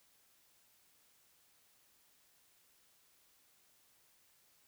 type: silence
effects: white hiss -70 dBFS RMS until 4.67 s